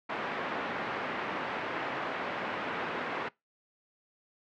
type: band-pass noise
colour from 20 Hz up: white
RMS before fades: -35 dBFS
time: 0.09-3.29 s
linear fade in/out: 10 ms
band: 200 to 1700 Hz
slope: 12 dB/octave
effects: noise-tail reverb RT60 0.2 s tail -23 dB re dry + low-pass 3000 Hz 12 dB/octave